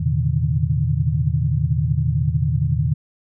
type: tone cluster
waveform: sine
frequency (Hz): 82 / 114.9 / 128.9 / 144.6 / 155.6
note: E2 / A#2 / C3 / D3 / D#3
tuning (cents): -9 / -25 / -26 / -27 / 0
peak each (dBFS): -23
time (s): 0-2.94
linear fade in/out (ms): 10
effects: none